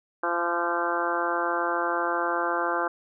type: harmonic tone with a mistuned harmonic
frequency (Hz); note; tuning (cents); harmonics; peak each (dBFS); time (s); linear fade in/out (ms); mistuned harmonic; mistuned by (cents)
172.2; F3; -24; 2 / 3 / 4 / 5 / 6 / 7 / 8 / 9; -32 / -32 / -32 / -32 / -32 / -32 / -32 / -32; 0.23-2.88; 5; 7; -19
effects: none